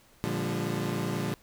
25% pulse chord, G minor seventh, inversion first, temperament equal with one note detuned, 116.54 / 146.83 / 174.61 / 200.6 Hz, Bb2 / D3 / F3 / G3, 0 / 0 / 0 / +40 cents, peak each -31 dBFS, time 0.24-1.34 s, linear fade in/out 0 ms, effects pink hiss -60 dBFS RMS until 1.42 s

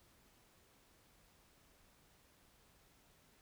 silence, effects pink hiss -69 dBFS RMS until 3.41 s

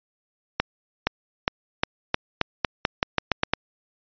accelerating click train, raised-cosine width 0.3 ms, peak -3 dBFS, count 13, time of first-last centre 0.6-3.536 s, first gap 470 ms, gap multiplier 0.87, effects resampled to 11025 Hz

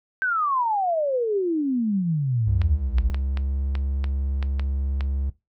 sine exponential sweep, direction down, 1568 to 50 Hz, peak -20 dBFS, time 0.22-3.1 s, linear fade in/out 0 ms
triangle tone with pitch glide, 67.4 to 68.46 Hz, C#2 to C#2, -48 to -21 cents, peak -21 dBFS, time 2.47-5.3 s, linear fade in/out 5 ms, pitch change +27 cents, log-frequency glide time 3.23-3.56 s
clicks, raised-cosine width 0.3 ms, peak -17 dBFS, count 9, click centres 2.617 / 2.984 / 3.145 / 3.373 / 3.753 / 4.042 / 4.427 / 4.596 / 5.008 s
effects noise-tail reverb RT60 0.2 s tail -17 dB re dry

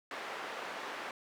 white band-pass noise, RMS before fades -42 dBFS, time 0.11-1.11 s, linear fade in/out 2 ms, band 370 to 1700 Hz, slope 12 dB/octave, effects none

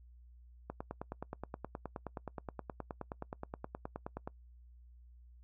click train, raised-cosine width 1 ms, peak -26 dBFS, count 35, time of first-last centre 0.7-4.275 s, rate 9.51 Hz, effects noise-tail reverb RT60 0.1 s tail -24 dB re dry + added 60 Hz sine -55 dBFS peak until 5.43 s

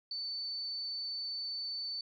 sine tone, 4515 Hz, C#8, 31 cents sharp, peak -36 dBFS, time 0.11-2.01 s, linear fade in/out 2 ms, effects 13-bit

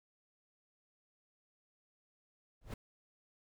brown noise with exponential growth, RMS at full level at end -32 dBFS, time 2.61-2.74 s, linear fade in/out 5 ms, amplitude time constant 28 ms, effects none

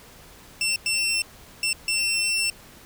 20% pulse tone bursts at uneven times, 2699 Hz, E7, 40 cents sharp, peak -17 dBFS, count 4, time 0.61-0.76 / 0.86-1.22 / 1.63-1.73 / 1.88-2.5 s, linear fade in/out 2 ms, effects pink hiss -48 dBFS RMS until 2.85 s

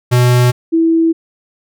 square / sine tone pair in turn, 123.47 / 328 Hz, B2 / E4, 0 / -9 cents, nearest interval octave + perfect fourth, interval 1691 cents, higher second, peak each -8 dBFS, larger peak neither, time 0.11-0.52 / 0.72-1.13 s, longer neither, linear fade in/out 20 ms, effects none

